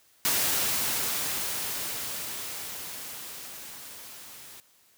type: noise with level ramp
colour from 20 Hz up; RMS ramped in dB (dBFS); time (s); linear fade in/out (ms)
white; -25 to -47; 0.25-4.6; 0
effects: white hiss -62 dBFS RMS until 4.97 s + high-pass 60 Hz 12 dB/octave